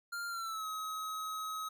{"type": "tone with pitch glide", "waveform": "square", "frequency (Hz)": [1396.9, 1273.6], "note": ["F6", "D#6"], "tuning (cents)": [0, 40], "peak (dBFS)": -38, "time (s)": [0.12, 1.69], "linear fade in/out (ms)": 10, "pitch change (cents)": -160, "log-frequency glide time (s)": [0.28, 0.66], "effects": []}